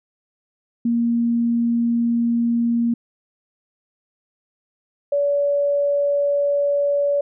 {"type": "tone pair in turn", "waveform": "sine", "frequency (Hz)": [234.6, 571.3], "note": ["A#3", "D5"], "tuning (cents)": [11, -48], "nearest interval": "octave + minor third", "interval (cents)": 1541, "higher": "second", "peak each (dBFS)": -16, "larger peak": "neither", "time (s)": [[0.85, 2.94], [5.12, 7.21]], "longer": "neither", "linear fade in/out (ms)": 5, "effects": []}